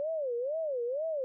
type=tone with vibrato; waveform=sine; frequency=554.4 Hz; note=C#5; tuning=in tune; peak=-30 dBFS; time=0-1.24 s; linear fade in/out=0 ms; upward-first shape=sine; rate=2.1 Hz; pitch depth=280 cents each way; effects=none